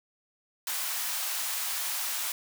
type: high-pass noise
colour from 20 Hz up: white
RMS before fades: -32 dBFS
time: 0.67-2.32 s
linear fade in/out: 2 ms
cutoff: 710 Hz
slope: 24 dB/octave
effects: none